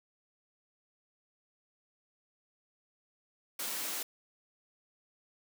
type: high-pass noise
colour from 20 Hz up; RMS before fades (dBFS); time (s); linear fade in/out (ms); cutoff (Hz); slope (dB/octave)
white; -37; 3.59-4.03; 5; 210; 48
effects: none